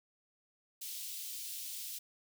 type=high-pass noise; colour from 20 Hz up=white; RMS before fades=-43 dBFS; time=0.81-1.99 s; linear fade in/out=10 ms; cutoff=2900 Hz; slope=24 dB/octave; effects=none